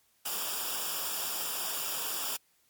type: noise with comb filter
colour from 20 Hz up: white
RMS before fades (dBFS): -34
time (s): 0.25-2.37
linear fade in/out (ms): 10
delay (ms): 0.48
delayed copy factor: -0.75
effects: white hiss -69 dBFS RMS until 2.69 s + MP3 96 kbps